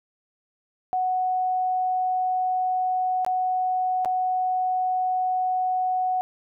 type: tone with dropouts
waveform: sine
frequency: 740 Hz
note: F#5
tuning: in tune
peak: -21 dBFS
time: 0.93-6.21 s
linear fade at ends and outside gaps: 0 ms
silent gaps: 3.248-3.264 / 4.048-4.057 s
effects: none